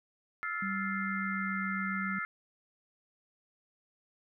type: chord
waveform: sine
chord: F major seventh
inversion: third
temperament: just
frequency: 1309.6 / 1396.9 / 1746.1 / 2095 Hz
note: E6 / F6 / A6 / C7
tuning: -12 / 0 / -14 / +2 cents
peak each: -39 / -38 / -40 / -38 dBFS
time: 0.43-2.25 s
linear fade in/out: 0 ms
type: tone with pitch glide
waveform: sine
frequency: 194.1 to 192.54 Hz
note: G3 to G3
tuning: -17 to -31 cents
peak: -35 dBFS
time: 0.62-2.19 s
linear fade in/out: 5 ms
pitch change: -14 cents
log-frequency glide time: 1.09-1.62 s
effects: none